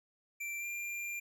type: tone with pitch glide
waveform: square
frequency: 2349 to 2386 Hz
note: D7 to D7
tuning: 0 to +27 cents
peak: -38 dBFS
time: 0.4-1.2 s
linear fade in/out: 10 ms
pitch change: +27 cents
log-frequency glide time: 0.59-0.65 s
effects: none